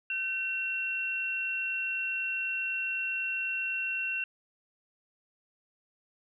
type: tone pair together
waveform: sine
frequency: 1531 / 2724 Hz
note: G6 / F7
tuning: -41 / -44 cents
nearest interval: minor seventh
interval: 997 cents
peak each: -38 / -30 dBFS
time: 0.1-4.24 s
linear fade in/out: 2 ms
effects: none